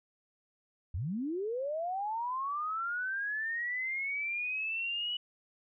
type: linear sweep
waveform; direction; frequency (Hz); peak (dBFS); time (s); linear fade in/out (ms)
sine; up; 69.3 to 2960; -32; 0.94-5.17; 5
effects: none